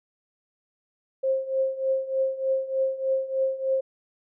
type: tone with tremolo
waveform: sine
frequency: 531 Hz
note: C5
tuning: 25 cents sharp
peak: -19 dBFS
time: 1.23-3.81 s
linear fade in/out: 10 ms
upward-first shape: triangle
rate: 3.3 Hz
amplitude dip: 85%
effects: none